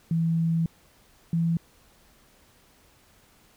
sine tone pair in turn, 164.81 / 166.72 Hz, E3 / E3, 0 / +20 cents, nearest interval unison, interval 20 cents, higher second, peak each -21 / -21 dBFS, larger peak neither, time 0.11-0.66 / 1.33-1.57 s, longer first, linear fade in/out 2 ms, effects pink hiss -59 dBFS RMS until 3.56 s

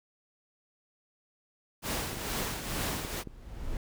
pink noise with tremolo, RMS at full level -32 dBFS, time 1.82-3.24 s, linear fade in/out 50 ms, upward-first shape triangle, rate 2.2 Hz, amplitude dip 60%
clicks, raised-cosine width 3 ms, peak -26 dBFS, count 4, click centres 2.131 / 2.172 / 3.049 / 3.273 s
brown noise with exponential growth, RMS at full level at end -33 dBFS, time 2.75-3.77 s, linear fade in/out 1 ms, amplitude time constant 220 ms
effects none

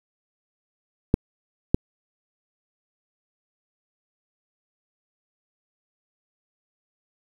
clicks, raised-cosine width 3 ms, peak -3 dBFS, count 2, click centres 1.141 / 1.745 s, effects 7-bit

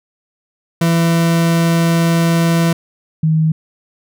40% pulse / sine tone pair in turn, 167.1 / 158.24 Hz, E3 / D#3, +24 / +30 cents, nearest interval minor second, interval 94 cents, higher first, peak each -10 dBFS, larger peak neither, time 0.81-2.73 / 3.23-3.52 s, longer first, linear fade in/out 5 ms, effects none

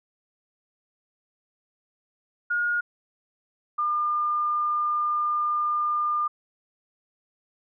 sine tone pair in turn, 1432 / 1204.2 Hz, F6 / D6, +43 / +43 cents, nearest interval minor third, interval 300 cents, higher first, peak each -22 dBFS, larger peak neither, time 2.5-2.81 / 3.78-6.28 s, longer second, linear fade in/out 10 ms, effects none

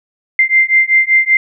sine beating tone pair, 2087 / 2092.2 Hz, C7 / C7, -5 / -1 cents, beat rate 5.2 Hz, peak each -11 dBFS, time 0.39-1.37 s, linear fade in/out 2 ms, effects none

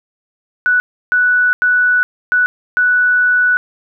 sine tone bursts at uneven times, 1480 Hz, F#6, in tune, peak -9 dBFS, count 5, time 0.66-0.8 / 1.12-1.53 / 1.62-2.03 / 2.32-2.46 / 2.77-3.57 s, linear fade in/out 0 ms, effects none

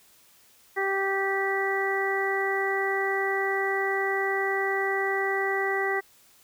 harmonic tone, 390 Hz, G4, 9 cents flat, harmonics 1 / 2 / 3 / 4 / 5, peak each -28 / -31 / -35 / -35 / -28 dBFS, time 0.76-6.01 s, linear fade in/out 20 ms, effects white hiss -58 dBFS RMS until 6.43 s

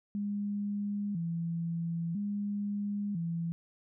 sine tone with vibrato, 185 Hz, F#3, in tune, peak -31 dBFS, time 0.15-3.52 s, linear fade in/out 0 ms, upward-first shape square, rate 0.5 Hz, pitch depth 170 cents each way, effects none

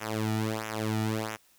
sawtooth tone with flanger, 109.3 Hz, A2, 11 cents flat, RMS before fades -31 dBFS, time 0-1.37 s, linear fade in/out 20 ms, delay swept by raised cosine 0.22 to 1.92 ms, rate 1.5 Hz, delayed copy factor -1, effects white hiss -63 dBFS RMS until 1.58 s

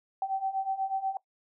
sine beating tone pair, 767 / 775.2 Hz, G5 / G5, -38 / -20 cents, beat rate 8.2 Hz, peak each -33 / -30 dBFS, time 0.22-1.17 s, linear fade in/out 2 ms, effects noise-tail reverb RT60 0.1 s tail -20 dB re dry

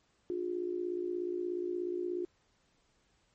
sine tone with amplitude modulation, 356.1 Hz, F4, 34 cents sharp, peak -29 dBFS, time 0.3-2.25 s, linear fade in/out 0 ms, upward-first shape sine, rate 56.8 Hz, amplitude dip 75%, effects pink hiss -72 dBFS RMS until 3.34 s + MP3 32 kbps

